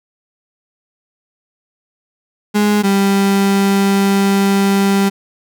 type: tone pair in turn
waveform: 35% pulse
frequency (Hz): 207.7 / 197.28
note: G#3 / G3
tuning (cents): 0 / +11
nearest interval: minor second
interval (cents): 89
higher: first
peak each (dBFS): -9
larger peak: neither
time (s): 2.54-2.83 / 2.83-5.1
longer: second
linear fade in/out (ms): 20
effects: none